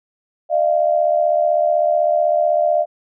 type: tone pair together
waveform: sine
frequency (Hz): 610 / 685.9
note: D#5 / F5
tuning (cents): -34 / -31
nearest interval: major second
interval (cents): 203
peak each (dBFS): -16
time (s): 0.49-2.86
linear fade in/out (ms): 50
effects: none